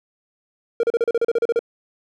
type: tone bursts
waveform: triangle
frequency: 466.2 Hz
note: A#4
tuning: in tune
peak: -13 dBFS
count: 12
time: 0.8-1.592 s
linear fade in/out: 2 ms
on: 33 ms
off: 36 ms
effects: none